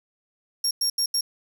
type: tone bursts at uneven times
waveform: 30% pulse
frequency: 5560 Hz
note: F8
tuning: 9 cents flat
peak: -17 dBFS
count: 4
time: 0.64-0.71 / 0.81-0.9 / 0.98-1.06 / 1.14-1.21 s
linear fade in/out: 5 ms
effects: none